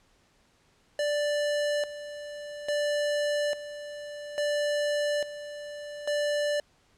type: tone with tremolo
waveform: square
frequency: 587.3 Hz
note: D5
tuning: in tune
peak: -26 dBFS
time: 0.99-6.6 s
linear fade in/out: 2 ms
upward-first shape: square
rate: 0.59 Hz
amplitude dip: 75%
effects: pink hiss -65 dBFS RMS until 6.97 s + low-pass 8000 Hz 12 dB/octave